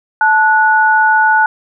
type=tone pair together; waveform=sine; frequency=873 / 1467 Hz; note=A5 / F#6; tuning=-14 / -15 cents; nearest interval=major sixth; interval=899 cents; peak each=-10 dBFS; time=0.21-1.46 s; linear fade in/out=2 ms; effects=none